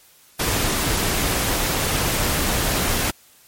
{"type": "noise", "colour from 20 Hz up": "pink", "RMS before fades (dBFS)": -21, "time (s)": [0.39, 3.11], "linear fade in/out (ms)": 10, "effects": ["white hiss -52 dBFS RMS until 3.47 s", "MP3 64 kbps"]}